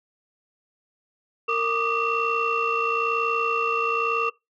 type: tone cluster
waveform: sine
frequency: 460.1 / 1166 / 1227 / 2718 Hz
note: A#4 / D6 / D#6 / F7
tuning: -23 / -13 / -25 / -48 cents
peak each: -26 dBFS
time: 1.48-4.3 s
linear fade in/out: 10 ms
effects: noise-tail reverb RT60 0.2 s tail -21 dB re dry + tanh soft clip ceiling -14 dBFS